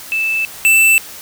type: tone pair in turn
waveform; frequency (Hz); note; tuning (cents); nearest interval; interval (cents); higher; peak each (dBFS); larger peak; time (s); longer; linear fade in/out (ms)
sine / square; 2637 / 2655; E7 / E7; 0 / +12; unison; 12; second; -14 / -8; second; 0.12-0.45 / 0.65-0.98; neither; 0
effects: white hiss -33 dBFS RMS until 1.21 s